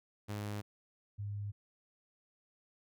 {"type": "tone pair in turn", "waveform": ["sawtooth", "sine"], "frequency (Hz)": [103.83, 102.22], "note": ["G#2", "G#2"], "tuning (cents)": [0, -27], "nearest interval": "unison", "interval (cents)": 27, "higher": "first", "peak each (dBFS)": [-34, -37], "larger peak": "first", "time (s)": [[0.28, 0.62], [1.18, 1.52]], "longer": "neither", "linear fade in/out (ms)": 20, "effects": []}